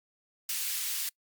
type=high-pass noise; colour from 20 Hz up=white; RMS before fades=-33 dBFS; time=0.49-1.09 s; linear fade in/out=2 ms; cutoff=2200 Hz; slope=12 dB/octave; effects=noise-tail reverb RT60 0.1 s tail -25 dB re dry + Opus 48 kbps